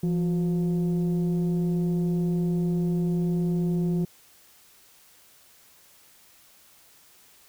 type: tone pair together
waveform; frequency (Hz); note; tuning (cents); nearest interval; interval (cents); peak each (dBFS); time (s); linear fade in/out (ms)
sine; 170.61 / 361.5; F3 / F#4; -40 / -40; octave + minor second; 1300; -21 / -29; 0.03-4.05; 5
effects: tanh soft clip ceiling -19 dBFS + white hiss -56 dBFS RMS until 7.48 s